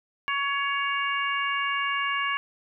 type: harmonic tone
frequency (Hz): 560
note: C#5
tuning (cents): +18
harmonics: 2 / 3 / 4 / 5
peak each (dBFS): -28 / -30 / -31 / -32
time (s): 0.28-2.37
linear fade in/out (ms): 0
effects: none